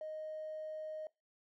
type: tone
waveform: triangle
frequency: 622 Hz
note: D#5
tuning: 1 cent flat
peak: -37 dBFS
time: 0.01-1.07 s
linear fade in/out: 2 ms
effects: noise-tail reverb RT60 0.2 s tail -24 dB re dry + tanh soft clip ceiling -38 dBFS